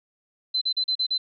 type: tone bursts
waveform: sine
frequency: 4056 Hz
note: B7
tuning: 45 cents sharp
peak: -21 dBFS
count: 6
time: 0.54-1.18 s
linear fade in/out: 10 ms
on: 75 ms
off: 38 ms
effects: none